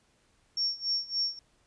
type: tone with tremolo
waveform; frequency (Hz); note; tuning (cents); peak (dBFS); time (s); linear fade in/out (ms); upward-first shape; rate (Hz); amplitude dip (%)
sine; 5490; F8; -31; -25; 0.57-1.39; 2; sine; 3.5; 90
effects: pink hiss -68 dBFS RMS until 1.66 s + resampled to 22050 Hz